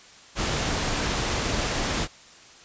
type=noise; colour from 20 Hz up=pink; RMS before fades=-26 dBFS; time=0.35-2.08 s; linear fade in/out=50 ms; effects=white hiss -49 dBFS RMS until 2.64 s + resampled to 16000 Hz